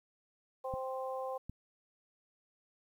harmonic tone, 261.6 Hz, C4, in tune, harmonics 2 / 3 / 4, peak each -38 / -42 / -44 dBFS, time 0.64-1.38 s, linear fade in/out 10 ms
clicks, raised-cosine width 5 ms, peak -30 dBFS, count 2, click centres 0.739 / 1.496 s
effects 11-bit

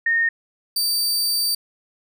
sine / sawtooth tone pair in turn, 1840 / 4637 Hz, A#6 / D8, -23 / -23 cents, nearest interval octave + major third, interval 1600 cents, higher second, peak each -16 dBFS, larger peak neither, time 0.06-0.29 / 0.76-1.55 s, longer second, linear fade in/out 5 ms, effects none

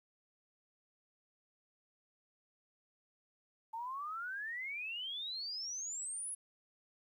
sine exponential sweep, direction up, 880 to 10680 Hz, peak -39 dBFS, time 3.73-6.35 s, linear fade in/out 10 ms, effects 12-bit

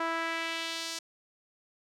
sawtooth tone with band-pass filter sweep, 329.6 Hz, E4, in tune, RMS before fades -34 dBFS, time 0-0.99 s, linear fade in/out 5 ms, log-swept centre 1200 to 5700 Hz, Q 1.4, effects none

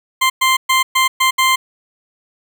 20% pulse tone bursts at uneven times, 1046.5 Hz, C6, in tune, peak -6 dBFS, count 6, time 0.21-0.3 / 0.41-0.57 / 0.69-0.83 / 0.95-1.08 / 1.2-1.31 / 1.38-1.56 s, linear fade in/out 10 ms, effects 8-bit

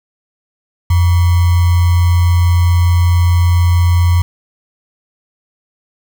sine tone with sample-and-hold, 87.31 Hz, F2, in tune, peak -7 dBFS, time 0.9-4.22 s, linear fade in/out 5 ms, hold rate 1050 Hz, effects none

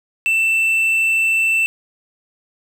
triangle tone with quantisation, 2667 Hz, E7, 20 cents sharp, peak -12 dBFS, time 0.26-1.66 s, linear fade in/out 0 ms, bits 7, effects none

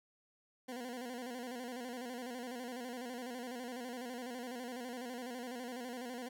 20% pulse tone with vibrato, 246.9 Hz, B3, in tune, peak -37 dBFS, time 0.68-6.29 s, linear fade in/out 10 ms, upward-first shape square, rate 12 Hz, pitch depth 67 cents each way, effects none

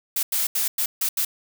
blue noise bursts at uneven times, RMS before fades -23 dBFS, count 6, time 0.16-0.23 / 0.32-0.47 / 0.55-0.68 / 0.78-0.86 / 1.01-1.09 / 1.17-1.25 s, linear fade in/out 5 ms, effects none

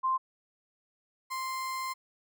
sine / 35% pulse tone pair in turn, 1046 / 1046 Hz, C6 / C6, -1 / -1 cents, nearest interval unison, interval 0 cents, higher neither, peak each -25 / -31 dBFS, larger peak first, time 0.03-0.18 / 1.3-1.94 s, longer second, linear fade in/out 20 ms, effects none

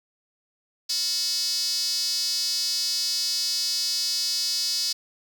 square tone with high-pass filter, 200 Hz, G3, 35 cents sharp, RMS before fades -26 dBFS, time 0.89-4.93 s, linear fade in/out 10 ms, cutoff 4800 Hz, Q 6.6, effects none

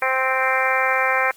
harmonic tone, 261.6 Hz, C4, in tune, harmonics 2 / 3 / 4 / 5 / 6 / 7 / 8 / 9, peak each -25 / -25 / -25 / -25 / -25 / -25 / -25 / -25 dBFS, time 0.02-1.31 s, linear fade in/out 2 ms, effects white hiss -50 dBFS RMS until 1.36 s + Opus 24 kbps

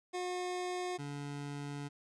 25% pulse tone pair in turn, 361 / 143.51 Hz, F#4 / D3, -43 / -40 cents, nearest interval octave + major third, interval 1597 cents, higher first, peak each -32 / -36 dBFS, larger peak first, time 0.13-0.98 / 0.98-1.89 s, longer second, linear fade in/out 20 ms, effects resampled to 22050 Hz + 12-bit

